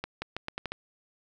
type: accelerating click train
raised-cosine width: 0.3 ms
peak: -17 dBFS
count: 7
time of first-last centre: 0.04-0.72 s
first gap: 180 ms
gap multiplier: 0.81
effects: none